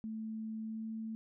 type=tone with pitch glide; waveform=sine; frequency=220 to 221.9 Hz; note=A3 to A3; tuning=0 to +15 cents; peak=-38 dBFS; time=0.04-1.15 s; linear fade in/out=0 ms; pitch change=+15 cents; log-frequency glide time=0.62-0.87 s; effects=none